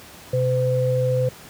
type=tone pair together; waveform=sine; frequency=127.3 / 509.2 Hz; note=C3 / C5; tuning=-47 / -47 cents; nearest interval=2 octaves; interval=2400 cents; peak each=-20 dBFS; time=0.33-1.29 s; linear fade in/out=5 ms; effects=pink hiss -43 dBFS RMS until 1.49 s + high-pass 80 Hz 12 dB/octave